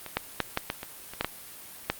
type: clicks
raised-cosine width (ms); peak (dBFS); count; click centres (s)
0.3; -21 / -9 / -7 / -9 / -12 / -19 / -23 / -10 / -10 / -7; 10; 0.063 / 0.17 / 0.403 / 0.574 / 0.701 / 0.831 / 1.136 / 1.21 / 1.246 / 1.9
effects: white hiss -45 dBFS RMS until 1.99 s + Opus 32 kbps